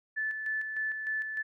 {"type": "tone with tremolo", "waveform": "sine", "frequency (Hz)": 1745, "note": "A6", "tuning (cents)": -15, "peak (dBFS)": -29, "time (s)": [0.16, 1.43], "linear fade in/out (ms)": 20, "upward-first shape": "square", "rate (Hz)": 3.3, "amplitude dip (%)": 45, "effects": []}